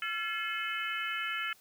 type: harmonic tone with a mistuned harmonic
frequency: 430 Hz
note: A4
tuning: 40 cents flat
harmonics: 3 / 4 / 5 / 6 / 7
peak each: -37 / -38 / -39 / -40 / -40 dBFS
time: 0.02-1.53 s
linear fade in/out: 2 ms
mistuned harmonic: 3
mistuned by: +91 cents
effects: white hiss -62 dBFS RMS until 1.6 s